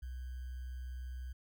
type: tone with sample-and-hold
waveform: sine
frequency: 63 Hz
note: B1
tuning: 35 cents sharp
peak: -40 dBFS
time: 0.02-1.33 s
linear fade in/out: 10 ms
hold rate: 1575 Hz
effects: none